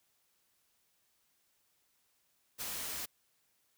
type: noise with ADSR envelope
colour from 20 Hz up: white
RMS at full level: -38 dBFS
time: 2.58-3.06 s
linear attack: 35 ms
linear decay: 5 ms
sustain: -2 dB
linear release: 12 ms
effects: white hiss -75 dBFS RMS until 3.77 s